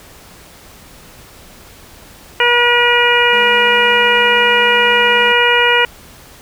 harmonic tone, 481 Hz, B4, 46 cents flat, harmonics 1 / 2 / 3 / 4 / 5 / 6, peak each -16 / -16 / -16 / -16 / -16 / -16 dBFS, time 2.4-5.85 s, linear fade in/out 2 ms
sawtooth tone, 212.5 Hz, G#3, 40 cents sharp, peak -25 dBFS, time 3.33-5.32 s, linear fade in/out 0 ms
effects pink hiss -40 dBFS RMS until 6.41 s

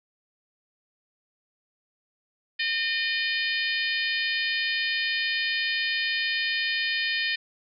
harmonic tone, 609 Hz, D#5, 37 cents flat, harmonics 3 / 4 / 5 / 6 / 7 / 8, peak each -28 / -30 / -32 / -34 / -35 / -36 dBFS, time 2.59-7.36 s, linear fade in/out 10 ms, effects none

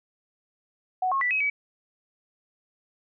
sine tone with pitch steps, 742 / 1085 / 1971 / 2551 / 2280 Hz, F#5 / C#6 / B6 / D#7 / C#7, +5 / -37 / -4 / +43 / +48 cents, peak -22 dBFS, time 1.02-1.5 s, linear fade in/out 5 ms, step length 96 ms, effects none

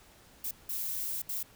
violet noise bursts at uneven times, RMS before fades -35 dBFS, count 3, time 0.44-0.51 / 0.69-1.22 / 1.29-1.43 s, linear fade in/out 5 ms, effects pink hiss -58 dBFS RMS until 1.55 s

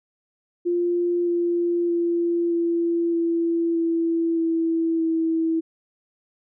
sine tone with pitch steps, 348.9 / 345.5 / 342.1 / 338.8 / 335.5 / 332.2 / 328.9 / 325.7 Hz, F4 / F4 / F4 / E4 / E4 / E4 / E4 / E4, -2 / -19 / -36 / +48 / +31 / +13 / -4 / -21 cents, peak -19 dBFS, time 0.65-5.61 s, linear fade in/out 20 ms, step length 620 ms, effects none

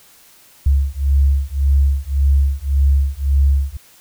sine beating tone pair, 68.4 / 70.2 Hz, C#2 / C#2, -23 / +22 cents, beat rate 1.8 Hz, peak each -15 dBFS, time 0.66-3.77 s, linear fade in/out 5 ms, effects white hiss -48 dBFS RMS until 4 s

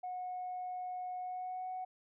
sine tone with pitch glide, 730 to 741.5 Hz, F#5 to F#5, -24 to +4 cents, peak -37 dBFS, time 0.03-1.85 s, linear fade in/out 10 ms, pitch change +28 cents, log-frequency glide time 1.19-1.69 s, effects tanh soft clip ceiling -34 dBFS

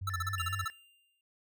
sine tone with vibrato, 92.5 Hz, F#2, in tune, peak -36 dBFS, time 0.01-0.65 s, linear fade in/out 10 ms, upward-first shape triangle, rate 4.1 Hz, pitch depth 130 cents each way
square tone bursts, 1318.5 Hz, E6, in tune, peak -32 dBFS, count 10, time 0.07-0.681 s, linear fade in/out 5 ms, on 26 ms, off 39 ms
triangle tone, 1760 Hz, A6, in tune, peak -39 dBFS, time 0.1-0.7 s, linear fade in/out 0 ms
square tone with exponential decay, 2794 Hz, F7, in tune, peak -38 dBFS, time 0.38-1.21 s, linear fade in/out 2 ms, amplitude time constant 180 ms
effects noise-tail reverb RT60 0.3 s tail -25 dB re dry

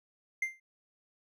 triangle tone with exponential decay, 2093 Hz, C7, in tune, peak -24 dBFS, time 0.42-0.6 s, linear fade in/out 5 ms, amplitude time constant 37 ms, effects none

